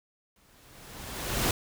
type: noise with exponential growth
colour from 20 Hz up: pink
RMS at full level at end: -25 dBFS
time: 0.36-1.51 s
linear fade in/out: 2 ms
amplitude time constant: 250 ms
effects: none